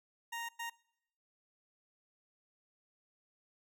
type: tone bursts at uneven times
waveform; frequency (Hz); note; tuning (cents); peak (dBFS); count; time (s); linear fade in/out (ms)
20% pulse; 932.3; A#5; 0; -34; 2; 0.32-0.49 / 0.59-0.7; 10
effects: noise-tail reverb RT60 0.8 s tail -24 dB re dry